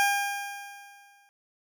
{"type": "tone with exponential decay", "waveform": "20% pulse", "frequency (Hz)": 805, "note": "G5", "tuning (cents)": 46, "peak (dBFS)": -15, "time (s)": [0, 1.29], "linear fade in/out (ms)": 0, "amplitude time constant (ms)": 280, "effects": []}